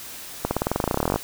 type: accelerating click train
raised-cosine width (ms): 1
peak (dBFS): -7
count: 21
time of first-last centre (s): 0.45-1.16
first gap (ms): 60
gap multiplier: 0.94
effects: white hiss -38 dBFS RMS until 1.23 s